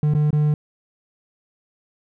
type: tone with dropouts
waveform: triangle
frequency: 150 Hz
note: D3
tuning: 37 cents sharp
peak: -13 dBFS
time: 0.03-0.54 s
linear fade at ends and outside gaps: 2 ms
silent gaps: 0.138-0.148 / 0.306-0.329 s
effects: none